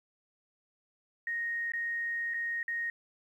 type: tone with dropouts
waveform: sine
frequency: 1864.7 Hz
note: A#6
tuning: in tune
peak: -31 dBFS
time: 1.27-2.9 s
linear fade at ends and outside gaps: 2 ms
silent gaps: 1.72-1.735 / 2.338-2.342 / 2.63-2.68 s
effects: 11-bit